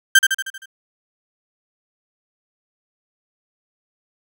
35% pulse tone with echo, 1568 Hz, G6, in tune, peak -5 dBFS, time 0.15-0.19 s, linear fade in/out 5 ms, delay 78 ms, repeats 6, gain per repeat -5 dB, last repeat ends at 0.658 s, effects none

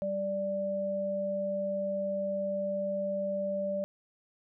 sine tone pair together, 195.89 / 587 Hz, G3 / D5, -1 / -1 cents, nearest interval octave + perfect fifth, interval 1900 cents, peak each -37 / -30 dBFS, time 0.02-3.84 s, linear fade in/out 0 ms, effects none

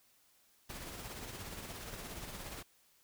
pink noise with tremolo, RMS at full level -44 dBFS, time 0.69-2.63 s, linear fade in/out 10 ms, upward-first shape triangle, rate 17 Hz, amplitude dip 45%, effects white hiss -69 dBFS RMS until 3.03 s

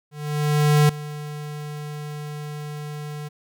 square tone with ADSR envelope, 149 Hz, D3, 25 cents sharp, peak -13 dBFS, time 0.11-3.29 s, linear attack 780 ms, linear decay 5 ms, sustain -18 dB, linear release 17 ms, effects none

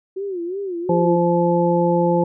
sine tone with vibrato, 369 Hz, F#4, 5 cents flat, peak -23 dBFS, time 0.16-1.17 s, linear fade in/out 10 ms, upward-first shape sine, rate 2.8 Hz, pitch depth 150 cents each way
harmonic tone, 172.7 Hz, F3, 19 cents flat, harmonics 1 / 2 / 3 / 5, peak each -19 / -20 / -19 / -22 dBFS, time 0.89-2.24 s, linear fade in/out 5 ms
effects none

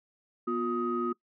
sine tone cluster, 243 / 355.6 / 1255 Hz, B3 / F4 / D#6, -28 / +31 / +15 cents, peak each -32 / -30 / -32 dBFS, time 0.47-1.13 s, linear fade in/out 10 ms, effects noise-tail reverb RT60 0.1 s tail -22 dB re dry + tanh soft clip ceiling -19 dBFS

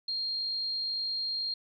sine tone, 4217 Hz, C8, 13 cents sharp, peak -30 dBFS, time 0.08-1.54 s, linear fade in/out 5 ms, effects none

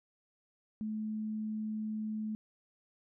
sine tone, 215.9 Hz, A3, 33 cents flat, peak -34 dBFS, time 0.81-2.35 s, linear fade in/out 0 ms, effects none

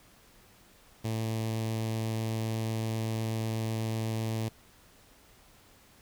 sawtooth tone with notch filter, 111.5 Hz, A2, 23 cents sharp, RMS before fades -32 dBFS, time 1.04-4.49 s, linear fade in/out 10 ms, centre 1400 Hz, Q 1.3, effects pink hiss -59 dBFS RMS until 6.01 s

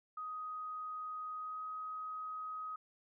sine tone with pitch glide, 1252 to 1260.7 Hz, D#6 to D#6, +10 to +22 cents, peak -40 dBFS, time 0.17-2.76 s, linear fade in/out 5 ms, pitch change +12 cents, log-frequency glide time 1.37-1.62 s, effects none

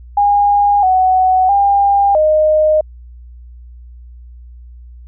sine tone with pitch steps, 815 / 746 / 801 / 617 Hz, G#5 / F#5 / G5 / D#5, -33 / +14 / +37 / -15 cents, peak -8 dBFS, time 0.17-2.81 s, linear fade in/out 5 ms, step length 660 ms, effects added 60 Hz sine -33 dBFS peak until 5.07 s

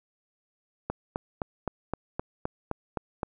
click train, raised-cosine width 1 ms, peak -15 dBFS, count 10, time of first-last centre 0.9-3.232 s, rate 3.86 Hz, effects none

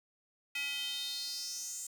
square tone with high-pass filter sweep, 282.6 Hz, C#4, 34 cents sharp, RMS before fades -39 dBFS, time 0.55-1.87 s, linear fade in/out 5 ms, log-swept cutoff 2400 to 7600 Hz, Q 5, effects 10-bit

